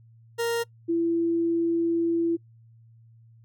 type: tone pair in turn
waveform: 40% pulse / sine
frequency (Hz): 466.2 / 335.3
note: A#4 / E4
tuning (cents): 0 / +30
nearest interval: tritone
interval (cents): 570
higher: first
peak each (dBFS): -23 / -21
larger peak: second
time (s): 0.38-0.64 / 0.88-2.37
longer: second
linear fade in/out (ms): 20
effects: noise-tail reverb RT60 0.1 s tail -23 dB re dry + added 114 Hz sine -51 dBFS peak until 3.44 s